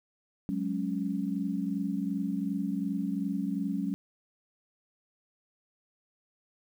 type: chord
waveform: sine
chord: F# suspended second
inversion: none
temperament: equal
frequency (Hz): 185 / 207.7 / 277.2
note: F#3 / G#3 / C#4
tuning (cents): 0 / 0 / 0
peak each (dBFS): -33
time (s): 0.49-3.94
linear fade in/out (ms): 0
effects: 10-bit